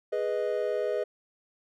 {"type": "chord", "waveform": "triangle", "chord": "G# minor", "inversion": "none", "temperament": "equal", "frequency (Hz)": [415.3, 493.9, 622.3], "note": ["G#4", "B4", "D#5"], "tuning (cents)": [0, 0, 0], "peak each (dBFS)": -29, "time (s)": [0.12, 1.04], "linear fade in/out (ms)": 10, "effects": []}